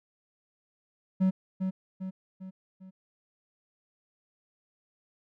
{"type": "tone with echo", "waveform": "triangle", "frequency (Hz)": 188.1, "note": "F#3", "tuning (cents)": 29, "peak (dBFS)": -19, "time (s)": [1.2, 1.31], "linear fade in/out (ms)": 20, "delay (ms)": 400, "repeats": 4, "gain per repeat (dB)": -6, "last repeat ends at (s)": 2.91, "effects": []}